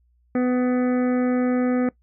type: harmonic tone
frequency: 250 Hz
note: B3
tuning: 21 cents sharp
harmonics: 1 / 2 / 3 / 5 / 6 / 7 / 8 / 9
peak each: -19 / -25 / -34 / -36 / -41 / -41 / -42 / -44 dBFS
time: 0.35-1.89 s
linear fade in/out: 2 ms
effects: noise-tail reverb RT60 0.1 s tail -20 dB re dry + added 60 Hz sine -59 dBFS peak until 2.02 s